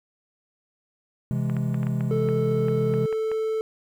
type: chord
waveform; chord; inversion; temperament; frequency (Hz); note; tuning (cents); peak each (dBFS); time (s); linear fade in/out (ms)
triangle; C augmented; none; equal; 130.81 / 164.81 / 207.7; C3 / E3 / G#3; 0 / 0 / 0; -23 / -27 / -27; 1.31-3.06; 0
type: clicks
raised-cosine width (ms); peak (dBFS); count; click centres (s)
0.5; -22; 11; 1.498 / 1.567 / 1.744 / 1.831 / 1.869 / 2.008 / 2.288 / 2.684 / 2.939 / 3.127 / 3.316
type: tone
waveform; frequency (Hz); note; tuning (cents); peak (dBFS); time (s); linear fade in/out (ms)
triangle; 440; A4; 0; -21; 2.11-3.61; 0
effects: 9-bit